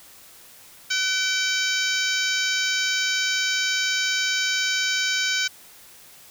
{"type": "harmonic tone with a mistuned harmonic", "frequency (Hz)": 770, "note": "G5", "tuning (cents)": -31, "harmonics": [2, 3, 4, 5, 6, 7, 8, 9], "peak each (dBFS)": [-26, -28, -29, -30, -31, -31, -32, -33], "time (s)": [0.9, 5.48], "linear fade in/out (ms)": 10, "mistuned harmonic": 2, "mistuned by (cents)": -39, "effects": ["white hiss -48 dBFS RMS until 6.3 s"]}